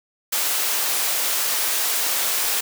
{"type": "high-pass noise", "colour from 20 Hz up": "white", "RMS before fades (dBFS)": -22, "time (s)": [0.32, 2.61], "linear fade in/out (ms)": 10, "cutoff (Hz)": 450, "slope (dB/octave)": 12, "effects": []}